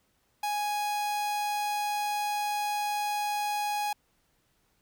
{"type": "tone", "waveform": "45% pulse", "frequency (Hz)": 830.6, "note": "G#5", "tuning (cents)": 0, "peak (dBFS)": -28, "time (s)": [0.43, 3.93], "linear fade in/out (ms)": 5, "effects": ["pink hiss -71 dBFS RMS until 4.81 s"]}